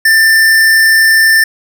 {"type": "tone with hard clipping", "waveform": "sine", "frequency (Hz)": 1784, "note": "A6", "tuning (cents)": 23, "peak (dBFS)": -6, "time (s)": [0.05, 1.44], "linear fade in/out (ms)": 5, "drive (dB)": 18, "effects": []}